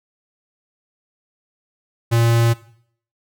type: tone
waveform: square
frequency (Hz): 116.3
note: A#2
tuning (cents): -4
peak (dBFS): -14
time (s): 2.11-2.54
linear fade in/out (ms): 20
effects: noise-tail reverb RT60 0.6 s tail -18 dB re dry